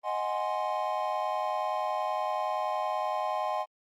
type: chord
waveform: triangle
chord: Ab dominant seventh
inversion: second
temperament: equal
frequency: 622.3 / 740 / 830.6 / 1046.5 Hz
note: Eb5 / Gb5 / Ab5 / C6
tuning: 0 / 0 / 0 / 0 cents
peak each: -32 dBFS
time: 0.03-3.66 s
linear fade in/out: 50 ms
effects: Opus 24 kbps